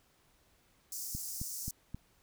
pink high-pass noise, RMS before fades -41 dBFS, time 0.92-1.71 s, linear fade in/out 2 ms, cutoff 5300 Hz, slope 48 dB/octave
click train, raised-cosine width 5 ms, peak -27 dBFS, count 4, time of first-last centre 1.15-1.946 s, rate 3.77 Hz
effects pink hiss -69 dBFS RMS until 2.22 s

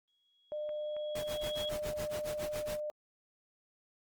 sine tone with exponential growth, 3322 Hz, G#7, in tune, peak -36 dBFS, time 0.08-1.69 s, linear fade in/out 0 ms, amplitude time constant 350 ms
sine tone, 602 Hz, D5, 43 cents sharp, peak -35 dBFS, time 0.52-2.9 s, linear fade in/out 0 ms
clicks, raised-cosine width 0.5 ms, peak -37 dBFS, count 2, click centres 0.692 / 0.966 s
pink noise with tremolo, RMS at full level -41 dBFS, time 1.15-2.8 s, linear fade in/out 5 ms, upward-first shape sine, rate 7.2 Hz, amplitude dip 95%
effects Opus 24 kbps

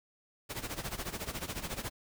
pink noise with tremolo, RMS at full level -36 dBFS, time 0.49-1.9 s, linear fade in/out 20 ms, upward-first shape sine, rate 14 Hz, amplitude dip 80%, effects none

